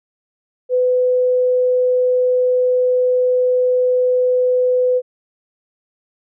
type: tone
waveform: sine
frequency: 502 Hz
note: B4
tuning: 28 cents sharp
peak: -12 dBFS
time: 0.69-5.02 s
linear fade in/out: 50 ms
effects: none